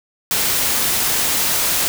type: noise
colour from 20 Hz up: white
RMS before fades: -18 dBFS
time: 0.31-1.88 s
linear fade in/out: 0 ms
effects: none